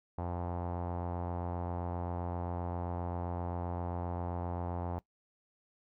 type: tone with low-pass filter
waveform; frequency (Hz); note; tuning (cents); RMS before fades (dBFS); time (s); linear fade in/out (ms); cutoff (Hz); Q
sawtooth; 87.6; F2; +6; -37; 0.18-4.99; 0; 850; 3.2
effects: noise-tail reverb RT60 0.1 s tail -20 dB re dry